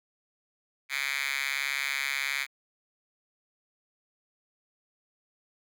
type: tone with high-pass filter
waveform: 5% pulse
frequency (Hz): 138.59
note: C#3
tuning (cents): 0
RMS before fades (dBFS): -31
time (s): 0.89-2.47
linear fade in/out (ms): 50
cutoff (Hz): 2300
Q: 6.4
effects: none